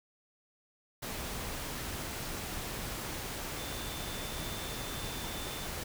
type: tone in noise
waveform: sine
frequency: 3543 Hz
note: A7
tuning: 11 cents sharp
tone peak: -47 dBFS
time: 3.58-5.67 s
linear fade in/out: 10 ms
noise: pink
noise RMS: -39 dBFS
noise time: 1.02-5.84 s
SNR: -11 dB
effects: none